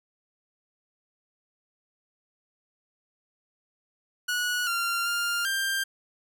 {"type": "tone with pitch steps", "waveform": "sawtooth", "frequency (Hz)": [1463, 1384, 1400, 1586], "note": ["F#6", "F6", "F6", "G6"], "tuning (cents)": [-20, -16, 4, 20], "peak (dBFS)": -22, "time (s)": [4.28, 5.84], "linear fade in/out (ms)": 10, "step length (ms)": 390, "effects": []}